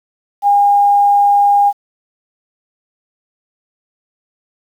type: tone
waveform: sine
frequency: 811 Hz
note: G#5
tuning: 41 cents flat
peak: -7 dBFS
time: 0.42-1.73 s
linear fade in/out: 50 ms
effects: 7-bit